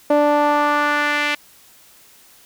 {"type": "tone with band-pass filter sweep", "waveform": "sawtooth", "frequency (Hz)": 293.7, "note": "D4", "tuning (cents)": 0, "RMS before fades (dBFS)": -17, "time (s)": [0.1, 1.35], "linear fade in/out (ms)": 5, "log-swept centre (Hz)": [590, 2400], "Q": 2, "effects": ["white hiss -49 dBFS RMS until 2.45 s"]}